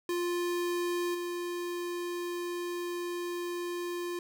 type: tone with level steps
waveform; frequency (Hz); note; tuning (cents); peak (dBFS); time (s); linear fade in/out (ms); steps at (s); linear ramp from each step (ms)
square; 350.1; F4; +4; -30 / -34; 0.09-4.19; 2; 1.14; 10
effects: none